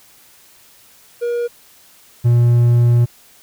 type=tone pair in turn; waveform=triangle; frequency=476.6 / 119.63 Hz; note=A#4 / A#2; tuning=+38 / +45 cents; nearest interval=2 octaves; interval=2393 cents; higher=first; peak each=-15 / -7 dBFS; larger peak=second; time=1.21-1.48 / 2.24-3.06 s; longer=second; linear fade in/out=20 ms; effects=white hiss -48 dBFS RMS until 3.42 s